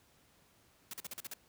white noise bursts, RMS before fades -43 dBFS, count 7, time 0.91-1.337 s, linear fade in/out 2 ms, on 25 ms, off 42 ms, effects pink hiss -67 dBFS RMS until 1.48 s + high-pass 60 Hz 12 dB/octave

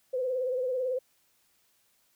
sine tone with vibrato, 509 Hz, C5, 48 cents flat, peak -27 dBFS, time 0.13-0.99 s, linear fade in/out 10 ms, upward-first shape sine, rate 18 Hz, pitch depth 60 cents each way, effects white hiss -69 dBFS RMS until 2.15 s

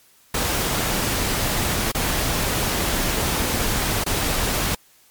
pink noise with dropouts, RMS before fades -22 dBFS, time 0.34-4.75 s, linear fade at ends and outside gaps 5 ms, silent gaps 1.918-1.947 / 4.04-4.062 s, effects white hiss -55 dBFS RMS until 5.1 s + MP3 96 kbps

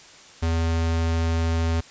square tone, 82.41 Hz, E2, in tune, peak -21 dBFS, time 0.42-1.81 s, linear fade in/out 10 ms, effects white hiss -47 dBFS RMS until 1.9 s + resampled to 16000 Hz

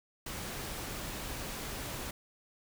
pink noise, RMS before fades -40 dBFS, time 0.26-2.11 s, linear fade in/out 5 ms, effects none

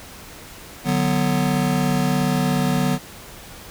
square chord, B minor, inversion first, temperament just, 148.16 / 185.21 / 246.9 Hz, D3 / F#3 / B3, +16 / +2 / 0 cents, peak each -23 dBFS, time 0.84-2.99 s, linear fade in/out 50 ms, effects pink hiss -40 dBFS RMS until 3.7 s

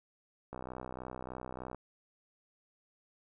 click train, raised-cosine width 1 ms, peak -28 dBFS, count 78, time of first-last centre 0.53-1.746 s, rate 63.3 Hz, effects none

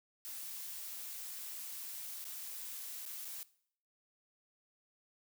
blue noise with dropouts, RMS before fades -45 dBFS, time 0.25-3.43 s, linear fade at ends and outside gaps 0 ms, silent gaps 2.242-2.252 / 3.053-3.062 / 3.247-3.252 s, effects noise-tail reverb RT60 0.6 s tail -19 dB re dry

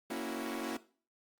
sawtooth chord, F# dominant seventh, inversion first, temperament equal, 233.1 / 277.2 / 329.6 / 370 Hz, A#3 / C#4 / E4 / F#4, 0 / 0 / 0 / 0 cents, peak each -37 / -37 / -37 / -38 dBFS, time 0.1-0.77 s, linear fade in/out 5 ms, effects noise-tail reverb RT60 0.4 s tail -17 dB re dry + Opus 32 kbps

